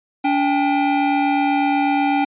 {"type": "tone pair together", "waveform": "square", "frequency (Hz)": [286.4, 791.1], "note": ["D4", "G5"], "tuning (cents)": [-43, 16], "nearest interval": "octave + tritone", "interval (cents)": 1759, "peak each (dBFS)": -19, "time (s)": [0.24, 2.25], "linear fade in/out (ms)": 10, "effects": ["resampled to 8000 Hz"]}